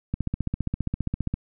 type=click train; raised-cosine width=5 ms; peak=-13 dBFS; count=19; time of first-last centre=0.14-1.34 s; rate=15 Hz; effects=none